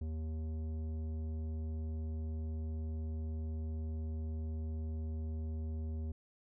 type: tone with tanh clipping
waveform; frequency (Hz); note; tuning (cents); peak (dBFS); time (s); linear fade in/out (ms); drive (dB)
sine; 79; D#2; +27; -38; 0.01-6.12; 5; 12
effects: none